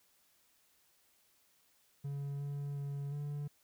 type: tone with pitch steps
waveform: triangle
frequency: 141 / 142.5 / 141.2 / 145.4 Hz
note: C#3 / C#3 / C#3 / D3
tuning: +30 / +48 / +32 / -17 cents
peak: -35 dBFS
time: 2.04-3.48 s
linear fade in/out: 10 ms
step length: 360 ms
effects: white hiss -71 dBFS RMS until 3.63 s